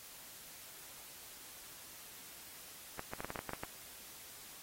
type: clicks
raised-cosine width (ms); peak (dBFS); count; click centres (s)
0.5; -25; 10; 2.994 / 3.135 / 3.205 / 3.246 / 3.304 / 3.358 / 3.391 / 3.493 / 3.534 / 3.635
effects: white hiss -53 dBFS RMS until 4.62 s + AAC 48 kbps